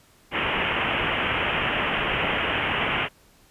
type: low-pass noise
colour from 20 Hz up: white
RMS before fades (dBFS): -25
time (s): 0.31-3.09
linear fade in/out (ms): 50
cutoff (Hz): 3100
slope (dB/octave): 96
effects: pink hiss -57 dBFS RMS until 3.5 s + resampled to 32000 Hz